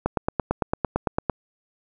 click train, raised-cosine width 1 ms, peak -7 dBFS, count 12, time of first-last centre 0.06-1.297 s, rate 8.89 Hz, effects none

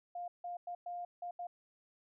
sine tone bursts at uneven times, 704 Hz, F5, 14 cents sharp, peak -39 dBFS, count 6, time 0.15-0.28 / 0.44-0.57 / 0.67-0.75 / 0.86-1.05 / 1.22-1.31 / 1.39-1.47 s, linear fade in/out 5 ms, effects none

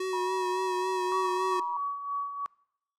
square tone with vibrato, 370 Hz, F#4, in tune, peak -30 dBFS, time 0-1.6 s, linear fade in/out 5 ms, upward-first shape sine, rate 3.6 Hz, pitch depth 30 cents each way
sine tone with pitch glide, 968 to 960.8 Hz, B5 to B5, -35 to -48 cents, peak -30 dBFS, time 0.13-1.77 s, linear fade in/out 2 ms, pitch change -13 cents, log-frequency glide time 0.31-1.43 s
sine tone with tremolo, 1132 Hz, C#6, 36 cents sharp, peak -28 dBFS, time 1.12-2.46 s, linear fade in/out 0 ms, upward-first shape sine, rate 3.1 Hz, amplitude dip 60%
effects noise-tail reverb RT60 0.8 s tail -24 dB re dry + low-pass 9000 Hz 12 dB/octave

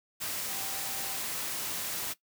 sine tone in noise, 781 Hz, G5, 7 cents flat, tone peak -46 dBFS, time 0.48-1.17 s, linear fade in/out 20 ms, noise white, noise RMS -35 dBFS, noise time 0.2-2.14 s, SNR -14 dB, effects noise-tail reverb RT60 0.1 s tail -17 dB re dry + high-pass 80 Hz 12 dB/octave

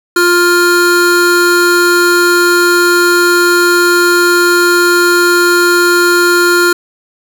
square tone pair together, 351 / 1404 Hz, F4 / F6, +9 / +9 cents, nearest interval 2 octaves, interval 2400 cents, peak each -10 dBFS, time 0.16-6.73 s, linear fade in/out 5 ms, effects none

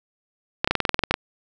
clicks, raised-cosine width 0.3 ms, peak -3 dBFS, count 12, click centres 0.645 / 0.675 / 0.71 / 0.753 / 0.803 / 0.852 / 0.893 / 0.944 / 0.992 / 1.037 / 1.11 / 1.141 s, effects none

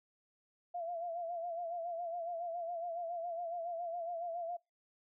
sine tone with vibrato, 683 Hz, F5, 39 cents flat, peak -37 dBFS, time 0.74-4.57 s, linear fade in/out 10 ms, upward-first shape sine, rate 7.2 Hz, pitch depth 66 cents each way, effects noise-tail reverb RT60 0.2 s tail -23 dB re dry

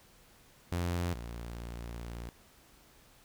sawtooth tone pair in turn, 87.31 / 58.27 Hz, F2 / A#1, 0 / 0 cents, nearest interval perfect fifth, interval 700 cents, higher first, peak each -27 / -36 dBFS, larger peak first, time 0.72-1.13 / 1.13-2.29 s, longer second, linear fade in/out 0 ms, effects pink hiss -61 dBFS RMS until 3.24 s

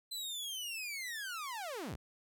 sawtooth linear sweep, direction down, 4068 to 34.53 Hz, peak -36 dBFS, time 0.11-1.96 s, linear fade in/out 10 ms, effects none

